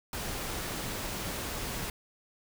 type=noise; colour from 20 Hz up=pink; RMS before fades=-36 dBFS; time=0.13-1.9 s; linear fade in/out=2 ms; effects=none